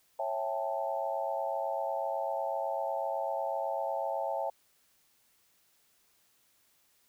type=chord; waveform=sine; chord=A dominant seventh; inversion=first; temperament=just; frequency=550 / 660 / 792 / 880 Hz; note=C#5 / E5 / G5 / A5; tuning=-14 / +2 / +18 / 0 cents; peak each=-36 / -35 / -37 / -37 dBFS; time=0.19-4.5 s; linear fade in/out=5 ms; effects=white hiss -69 dBFS RMS until 7.08 s